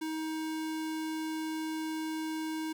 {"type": "tone", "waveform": "square", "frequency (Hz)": 315.9, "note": "D#4", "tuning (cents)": 26, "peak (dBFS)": -34, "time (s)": [0.01, 2.73], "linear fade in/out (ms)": 10, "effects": ["11-bit"]}